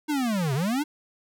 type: linear two-way sweep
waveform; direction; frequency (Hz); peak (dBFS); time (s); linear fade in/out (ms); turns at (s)
square; down then up; 311.1 to 126.1 to 311.1; -24; 0.08-0.84; 20; 0.54
effects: none